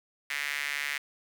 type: tone with high-pass filter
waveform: sawtooth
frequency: 143.9 Hz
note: D3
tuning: 35 cents flat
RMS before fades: -33 dBFS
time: 0.3-0.98 s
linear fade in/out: 5 ms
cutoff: 2000 Hz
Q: 3.9
effects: none